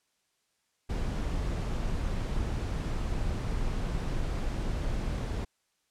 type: noise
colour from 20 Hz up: brown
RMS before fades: -31 dBFS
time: 0.89-5.45 s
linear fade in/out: 10 ms
effects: white hiss -75 dBFS RMS until 5.9 s + low-pass 9000 Hz 12 dB/octave

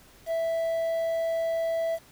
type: tone with quantisation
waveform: triangle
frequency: 659.3 Hz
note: E5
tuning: in tune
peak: -23 dBFS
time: 0.26-1.99 s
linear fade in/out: 50 ms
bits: 8
effects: pink hiss -55 dBFS RMS until 2.11 s

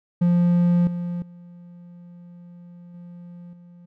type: tone with level steps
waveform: triangle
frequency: 174.61 Hz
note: F3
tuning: in tune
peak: -13 / -23 / -39 / -36 / -42 dBFS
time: 0.21-3.86 s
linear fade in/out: 10 ms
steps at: 0.87 / 1.22 / 2.94 / 3.53 s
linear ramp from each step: 2 ms
effects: none

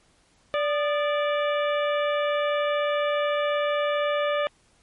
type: harmonic tone with a mistuned harmonic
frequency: 584 Hz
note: D5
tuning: 10 cents flat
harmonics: 1 / 2 / 3 / 4 / 5 / 6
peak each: -23 / -29 / -33 / -35 / -37 / -39 dBFS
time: 0.54-4.47 s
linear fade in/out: 0 ms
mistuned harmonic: 2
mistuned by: +74 cents
effects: pink hiss -62 dBFS RMS until 4.82 s + MP3 48 kbps

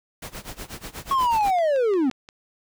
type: noise with tremolo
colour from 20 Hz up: pink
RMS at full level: -34 dBFS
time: 0.22-1.51 s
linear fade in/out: 5 ms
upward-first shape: sine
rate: 8.2 Hz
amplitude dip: 90%
type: linear sweep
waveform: triangle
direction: down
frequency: 1108.7 to 242.8 Hz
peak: -16 dBFS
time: 1.11-2.1 s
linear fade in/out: 2 ms
type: click train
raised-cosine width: 0.2 ms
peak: -25 dBFS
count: 6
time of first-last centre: 1.41-2.289 s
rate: 5.69 Hz
effects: none

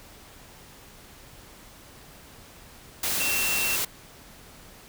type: tone in noise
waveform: sine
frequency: 2700 Hz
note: E7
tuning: 41 cents sharp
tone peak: -27 dBFS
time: 3.2-3.76 s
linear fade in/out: 5 ms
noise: white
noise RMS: -27 dBFS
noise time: 3.03-3.85 s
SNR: -3 dB
effects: pink hiss -49 dBFS RMS until 4.88 s

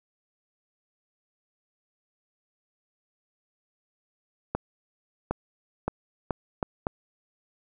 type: accelerating click train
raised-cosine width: 1 ms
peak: -12 dBFS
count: 6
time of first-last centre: 4.55-6.869 s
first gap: 760 ms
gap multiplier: 0.75
effects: none

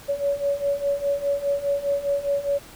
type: beating tone pair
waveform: sine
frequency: 562 / 566.9 Hz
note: C#5 / C#5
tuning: +24 / +39 cents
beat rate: 4.9 Hz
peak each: -26 / -23 dBFS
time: 0.08-2.59 s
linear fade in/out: 20 ms
effects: pink hiss -45 dBFS RMS until 2.75 s

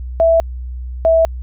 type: tone pair in turn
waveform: sine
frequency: 659.3 / 653.6 Hz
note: E5 / E5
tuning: 0 / -15 cents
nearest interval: unison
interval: 15 cents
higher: first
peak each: -8 dBFS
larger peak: neither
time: 0.2-0.4 / 1.05-1.25 s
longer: neither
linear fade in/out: 0 ms
effects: added 62 Hz sine -23 dBFS peak until 1.42 s

